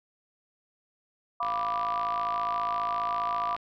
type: chord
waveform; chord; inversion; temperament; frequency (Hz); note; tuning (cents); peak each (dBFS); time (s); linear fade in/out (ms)
sine; B diminished; second; equal; 698.5 / 987.8 / 1174.7; F5 / B5 / D6; 0 / 0 / 0; -34 / -32 / -29; 1.4-3.56; 5
type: click train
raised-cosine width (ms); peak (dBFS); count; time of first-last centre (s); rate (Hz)
0.3; -23; 118; 1.43-3.565; 54.8
effects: none